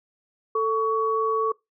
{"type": "tone pair together", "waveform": "sine", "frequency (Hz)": [443.2, 1124], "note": ["A4", "C#6"], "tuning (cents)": [13, 24], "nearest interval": "octave + major third", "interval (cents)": 1611, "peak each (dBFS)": [-23, -23], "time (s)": [0.55, 1.52], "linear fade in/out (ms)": 5, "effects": ["noise-tail reverb RT60 0.2 s tail -23 dB re dry"]}